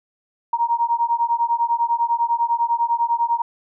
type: beating tone pair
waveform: sine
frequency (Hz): 932.3 / 942.3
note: A#5 / A#5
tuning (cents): 0 / +18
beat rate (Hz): 10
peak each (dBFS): -20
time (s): 0.53-3.42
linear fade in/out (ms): 5
effects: none